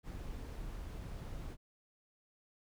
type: noise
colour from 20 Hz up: brown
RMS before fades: -44 dBFS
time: 0.03-1.57 s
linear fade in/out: 50 ms
effects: none